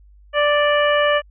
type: harmonic tone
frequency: 587.3 Hz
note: D5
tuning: in tune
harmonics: 1 / 2 / 3 / 4 / 5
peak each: -16 / -21 / -21 / -28 / -25 dBFS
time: 0.33-1.22 s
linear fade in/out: 50 ms
effects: added 50 Hz sine -45 dBFS peak until 1.3 s